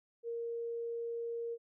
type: tone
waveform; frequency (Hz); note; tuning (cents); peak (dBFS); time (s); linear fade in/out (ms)
sine; 466.2; A#4; 0; -36; 0.23-1.58; 50
effects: none